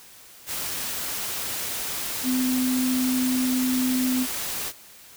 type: tone in noise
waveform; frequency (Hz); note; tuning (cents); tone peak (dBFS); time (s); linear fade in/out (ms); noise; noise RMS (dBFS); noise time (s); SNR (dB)
sine; 255.1; C4; -44; -21; 2.23-4.27; 50; white; -30; 0.46-4.73; +6
effects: white hiss -48 dBFS RMS until 5.16 s